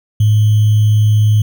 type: tone with sample-and-hold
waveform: sine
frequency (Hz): 106.6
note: G#2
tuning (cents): +46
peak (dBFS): -7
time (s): 0.2-1.42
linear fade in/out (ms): 5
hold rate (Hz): 3150
effects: none